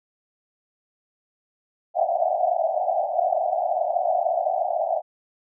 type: band-pass noise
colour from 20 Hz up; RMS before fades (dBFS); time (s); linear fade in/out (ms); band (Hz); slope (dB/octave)
white; -23; 1.94-5.02; 50; 620 to 760; 96
effects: none